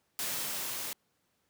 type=noise with level ramp; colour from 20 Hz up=white; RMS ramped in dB=-34 to -38 dBFS; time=0.19-0.93 s; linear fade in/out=0 ms; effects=pink hiss -75 dBFS RMS until 1.49 s + high-pass 100 Hz 12 dB/octave